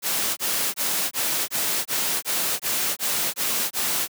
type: noise bursts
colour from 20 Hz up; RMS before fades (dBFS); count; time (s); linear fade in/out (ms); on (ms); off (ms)
white; -24; 11; 0.02-4.08; 50; 350; 21
effects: high-pass 150 Hz 12 dB/octave